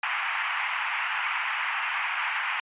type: band-pass noise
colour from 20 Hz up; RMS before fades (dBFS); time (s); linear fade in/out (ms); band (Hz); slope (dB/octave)
white; -29; 0.03-2.6; 2; 830 to 2700; 48
effects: resampled to 8000 Hz